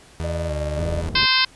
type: tone with vibrato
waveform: 30% pulse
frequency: 77.9 Hz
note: D#2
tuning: 3 cents sharp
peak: -22 dBFS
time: 0.2-1.09 s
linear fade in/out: 0 ms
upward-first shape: square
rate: 1.7 Hz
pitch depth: 79 cents each way
type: tone with tremolo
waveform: sine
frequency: 602 Hz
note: D5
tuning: 43 cents sharp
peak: -24 dBFS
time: 0.24-1.02 s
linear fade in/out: 2 ms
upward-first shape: sine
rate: 19 Hz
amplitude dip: 60%
type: low-pass noise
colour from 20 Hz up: pink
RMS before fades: -30 dBFS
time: 0.77-1.26 s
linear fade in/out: 5 ms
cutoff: 420 Hz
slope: 12 dB/octave
type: harmonic tone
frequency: 519 Hz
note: C5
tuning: 14 cents flat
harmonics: 2 / 3 / 4 / 5 / 6 / 7 / 8 / 9 / 10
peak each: -24 / -24 / -24 / -24 / -24 / -24 / -24 / -24 / -24 dBFS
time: 1.15-1.45 s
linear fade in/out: 5 ms
effects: pink hiss -49 dBFS RMS until 1.55 s + resampled to 24000 Hz